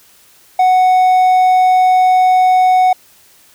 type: tone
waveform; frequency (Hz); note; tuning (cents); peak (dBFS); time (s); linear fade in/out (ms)
triangle; 740; F#5; 0; -5; 0.59-2.93; 5
effects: white hiss -47 dBFS RMS until 3.54 s